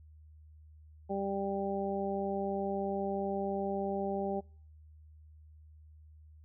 harmonic tone, 197 Hz, G3, 9 cents sharp, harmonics 1 / 2 / 3 / 4, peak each -37 / -36 / -38 / -38 dBFS, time 1.09-4.41 s, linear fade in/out 20 ms, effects noise-tail reverb RT60 0.5 s tail -26 dB re dry + added 77 Hz sine -53 dBFS peak until 6.44 s

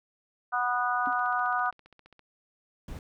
harmonic tone, 245.9 Hz, B3, 7 cents flat, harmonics 3 / 4 / 5 / 6, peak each -30 / -33 / -29 / -31 dBFS, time 0.52-1.71 s, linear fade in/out 20 ms
click train, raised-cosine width 0.3 ms, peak -37 dBFS, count 18, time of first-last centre 1.06-2.193 s, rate 15 Hz
triangle tone with exponential decay, 268.6 Hz, C4, 46 cents sharp, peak -30 dBFS, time 1.07-1.15 s, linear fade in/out 2 ms, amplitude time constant 17 ms
brown noise, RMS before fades -39 dBFS, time 2.88-2.99 s, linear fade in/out 2 ms
effects none

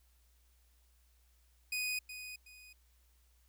sawtooth tone with echo, 2489 Hz, D#7, in tune, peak -31 dBFS, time 1.72-1.99 s, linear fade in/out 5 ms, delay 370 ms, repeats 2, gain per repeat -10 dB, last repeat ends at 2.73 s, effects added 60 Hz sine -66 dBFS peak until 3.48 s + white hiss -74 dBFS RMS until 3.48 s

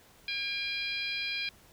harmonic tone with a mistuned harmonic, 813 Hz, G#5, 37 cents flat, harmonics 2 / 3 / 4 / 5 / 6, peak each -44 / -34 / -39 / -39 / -41 dBFS, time 0.28-1.49 s, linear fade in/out 2 ms, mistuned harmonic 3, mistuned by -34 cents, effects pink hiss -59 dBFS RMS until 1.72 s

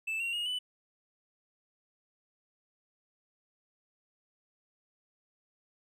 triangle tone with pitch steps, 2637 / 2749 / 2866 / 2987 Hz, E7 / F7 / F7 / F#7, 0 / -28 / +44 / +16 cents, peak -30 dBFS, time 0.07-0.59 s, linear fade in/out 10 ms, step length 130 ms, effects none

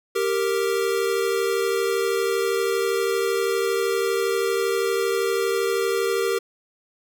square tone pair together, 392 / 464.6 Hz, G4 / A#4, 0 / -6 cents, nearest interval minor third, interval 294 cents, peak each -24 dBFS, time 0.15-6.39 s, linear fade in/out 10 ms, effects none

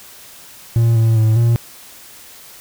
triangle tone with pitch steps, 115.7 / 112.9 / 110.1 / 117.2 Hz, A#2 / A2 / A2 / A#2, -13 / +45 / +2 / +10 cents, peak -8 dBFS, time 0.76-1.56 s, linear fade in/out 0 ms, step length 200 ms, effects white hiss -40 dBFS RMS until 2.6 s

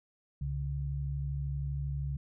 sine tone pair together, 67.9 / 140.59 Hz, C#2 / C#3, -35 / +25 cents, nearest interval octave + minor second, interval 1260 cents, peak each -35 / -34 dBFS, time 0.41-2.17 s, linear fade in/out 5 ms, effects none

